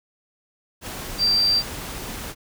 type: tone in noise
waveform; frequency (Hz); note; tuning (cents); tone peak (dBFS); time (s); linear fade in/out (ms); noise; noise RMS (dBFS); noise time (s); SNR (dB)
sine; 4699; D8; 0; -16; 1.18-1.63; 50; pink; -33; 0.81-2.35; +14
effects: none

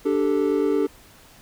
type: chord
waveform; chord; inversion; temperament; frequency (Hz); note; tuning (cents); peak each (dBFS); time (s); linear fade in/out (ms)
triangle; D suspended fourth; none; just; 293.7 / 391.6 / 440.5; D4 / G4 / A4; 0 / -2 / +2; -21; 0.05-0.87; 10
effects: pink hiss -50 dBFS RMS until 1.41 s

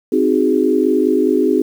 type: chord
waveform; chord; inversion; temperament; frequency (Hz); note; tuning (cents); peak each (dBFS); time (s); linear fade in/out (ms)
sine; Ab dominant seventh; first; equal; 261.6 / 311.1 / 370 / 415.3; C4 / Eb4 / Gb4 / Ab4; 0 / 0 / 0 / 0; -17; 0.12-1.62; 5
effects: 7-bit

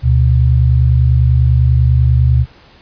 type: tone pair together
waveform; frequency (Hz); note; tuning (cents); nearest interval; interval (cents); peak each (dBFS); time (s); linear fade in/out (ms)
sine; 73.42 / 123.48; D2 / B2; 0 / 0; major sixth; 900; -10; 0.02-2.46; 50
effects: pink hiss -44 dBFS RMS until 2.81 s + resampled to 11025 Hz

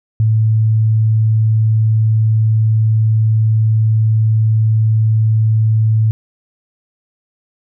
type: tone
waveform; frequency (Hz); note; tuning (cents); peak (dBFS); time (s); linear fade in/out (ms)
sine; 110; A2; 0; -9; 0.2-6.11; 0
effects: none

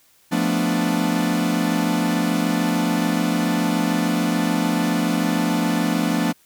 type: chord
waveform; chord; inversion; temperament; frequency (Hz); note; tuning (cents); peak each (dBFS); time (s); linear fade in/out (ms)
45% pulse; B half-diminished seventh; second; equal; 174.61 / 220 / 246.9 / 293.7; F3 / A3 / B3 / D4; 0 / 0 / 0 / 0; -24; 0.31-6.33; 20
effects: white hiss -57 dBFS RMS until 6.45 s

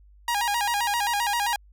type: tone with vibrato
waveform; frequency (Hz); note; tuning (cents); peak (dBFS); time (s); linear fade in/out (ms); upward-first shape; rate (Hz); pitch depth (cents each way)
sawtooth; 880; A5; 0; -19; 0.28-1.56; 2; square; 7.6; 130
effects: added 50 Hz sine -50 dBFS peak until 1.72 s

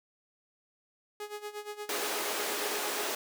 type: tone with tremolo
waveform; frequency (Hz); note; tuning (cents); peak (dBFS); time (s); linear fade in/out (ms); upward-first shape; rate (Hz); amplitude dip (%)
sawtooth; 417.4; G#4; +9; -32; 1.2-3.1; 2; sine; 8.5; 80
type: high-pass noise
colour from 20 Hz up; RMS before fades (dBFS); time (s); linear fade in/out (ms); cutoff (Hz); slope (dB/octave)
pink; -34; 1.89-3.15; 2; 330; 24
effects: none

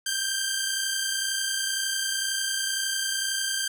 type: tone pair together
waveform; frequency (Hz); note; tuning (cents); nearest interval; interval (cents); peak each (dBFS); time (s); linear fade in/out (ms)
10% pulse; 1562 / 1593; G6 / G6; -7 / +27; unison; 34; -20; 0.06-3.68; 5
effects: none

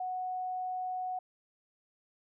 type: tone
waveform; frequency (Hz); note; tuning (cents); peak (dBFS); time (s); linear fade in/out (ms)
sine; 738; F#5; -5; -33; 0-1.19; 5
effects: none

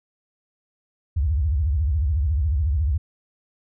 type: tone with vibrato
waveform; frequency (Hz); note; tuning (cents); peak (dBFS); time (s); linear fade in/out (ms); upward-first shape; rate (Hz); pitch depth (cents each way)
sine; 73.4; D2; 0; -18; 1.16-2.98; 10; sine; 14; 290
effects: none

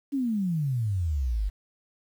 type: exponential sweep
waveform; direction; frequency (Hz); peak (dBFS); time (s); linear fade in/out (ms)
sine; down; 288.2 to 46.45; -24; 0.12-1.5; 20
effects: 9-bit

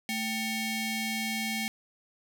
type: ring-modulated tone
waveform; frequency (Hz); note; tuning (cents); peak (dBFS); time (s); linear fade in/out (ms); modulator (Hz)
sawtooth; 1000; B5; +21; -23; 0.09-1.68; 0; 1220
effects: none

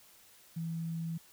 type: tone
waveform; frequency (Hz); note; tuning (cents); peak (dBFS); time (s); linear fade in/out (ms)
sine; 164.81; E3; 0; -34; 0.56-1.18; 10
effects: white hiss -60 dBFS RMS until 1.32 s

